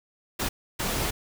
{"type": "noise bursts at uneven times", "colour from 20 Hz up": "pink", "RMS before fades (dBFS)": -28, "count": 2, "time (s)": [[0.39, 0.49], [0.79, 1.11]], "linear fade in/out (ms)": 10, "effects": []}